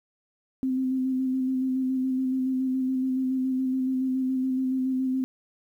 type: tone with vibrato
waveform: sine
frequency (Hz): 260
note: C4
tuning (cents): -11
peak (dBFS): -23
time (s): 0.63-5.24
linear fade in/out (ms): 0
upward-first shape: square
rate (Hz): 7.1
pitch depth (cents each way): 17
effects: 10-bit